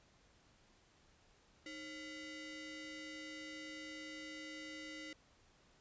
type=ring-modulated tone; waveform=sawtooth; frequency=850 Hz; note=G#5; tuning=40 cents sharp; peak=-40 dBFS; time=1.66-5.13 s; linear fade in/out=2 ms; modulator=1160 Hz; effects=pink hiss -69 dBFS RMS until 5.8 s + resampled to 16000 Hz